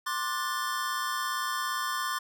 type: chord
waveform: square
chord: D dominant seventh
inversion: third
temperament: just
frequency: 1057.2 / 1174.7 / 1468.3 / 1762 Hz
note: C6 / D6 / F#6 / A6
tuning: +18 / 0 / -14 / +2 cents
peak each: -34 / -35 / -39 / -37 dBFS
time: 0.06-2.19 s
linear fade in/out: 10 ms
effects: none